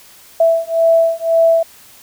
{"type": "beating tone pair", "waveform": "sine", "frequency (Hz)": [659.3, 661.2], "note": ["E5", "E5"], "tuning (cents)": [0, 5], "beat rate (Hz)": 1.9, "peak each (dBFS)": -13, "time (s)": [0.4, 1.63], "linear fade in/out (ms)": 5, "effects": ["white hiss -43 dBFS RMS until 2.02 s"]}